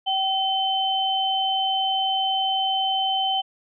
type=tone pair together; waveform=sine; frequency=768 / 3070 Hz; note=G5 / G7; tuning=-36 / -37 cents; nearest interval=2 octaves; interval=2399 cents; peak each=-23 dBFS; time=0.06-3.42 s; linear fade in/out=20 ms; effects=none